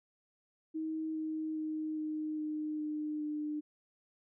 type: tone with pitch steps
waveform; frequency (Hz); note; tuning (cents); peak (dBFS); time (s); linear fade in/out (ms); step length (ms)
sine; 316.5 / 313.8 / 311.1 / 308.4 / 305.7 / 303.1 / 300.5; D#4 / D#4 / D#4 / D#4 / D#4 / D#4 / D4; +30 / +15 / 0 / -15 / -30 / -45 / +40; -34; 0.74-3.61; 20; 410
effects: none